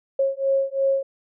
sine beating tone pair, 542 / 544.9 Hz, C#5 / C#5, -39 / -30 cents, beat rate 2.9 Hz, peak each -22 dBFS, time 0.19-1.03 s, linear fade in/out 5 ms, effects none

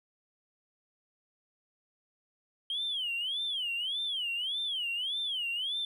triangle tone with vibrato, 3136 Hz, G7, in tune, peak -28 dBFS, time 2.7-5.85 s, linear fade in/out 2 ms, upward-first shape sine, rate 1.7 Hz, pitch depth 230 cents each way, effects tanh soft clip ceiling -28 dBFS

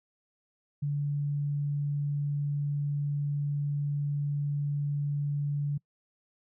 sine tone, 144.4 Hz, D3, 29 cents flat, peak -27 dBFS, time 0.82-5.78 s, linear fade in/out 10 ms, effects noise-tail reverb RT60 0.1 s tail -25 dB re dry

